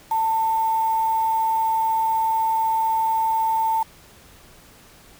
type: tone with quantisation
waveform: sine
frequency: 892 Hz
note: A5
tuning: 23 cents sharp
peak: -18 dBFS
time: 0.11-3.83 s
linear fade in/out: 5 ms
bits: 6
effects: pink hiss -49 dBFS RMS until 5.19 s